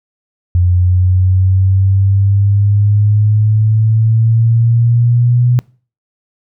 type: exponential sweep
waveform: sine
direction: up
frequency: 88.5 to 123.47 Hz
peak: -7 dBFS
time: 0.55-5.59 s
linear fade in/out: 0 ms
effects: noise-tail reverb RT60 0.4 s tail -24 dB re dry